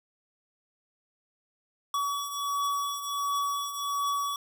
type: beating tone pair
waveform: square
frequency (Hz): 1134 / 1135.4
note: C#6 / C#6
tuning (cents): +39 / +41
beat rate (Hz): 1.4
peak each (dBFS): -36 / -30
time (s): 1.94-4.36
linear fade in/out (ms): 2
effects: none